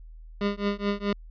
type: tone with tremolo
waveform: 25% pulse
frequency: 202.7 Hz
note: G#3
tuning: 42 cents flat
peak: -18 dBFS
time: 0.41-1.13 s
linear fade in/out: 2 ms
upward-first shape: triangle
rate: 4.7 Hz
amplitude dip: 100%
effects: added 40 Hz sine -42 dBFS peak until 1.3 s + resampled to 11025 Hz